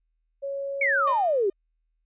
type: tone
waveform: sine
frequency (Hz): 554.4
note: C#5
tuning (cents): 0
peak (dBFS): -28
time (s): 0.42-1.14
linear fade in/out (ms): 20
type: exponential sweep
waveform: sine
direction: down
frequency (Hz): 2300 to 370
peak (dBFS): -20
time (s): 0.81-1.5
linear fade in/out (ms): 5
type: tone with exponential decay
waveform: sawtooth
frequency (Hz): 610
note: D#5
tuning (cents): -34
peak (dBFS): -27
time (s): 1.07-1.53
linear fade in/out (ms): 5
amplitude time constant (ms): 100
effects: added 40 Hz sine -70 dBFS peak until 2.05 s + resampled to 8000 Hz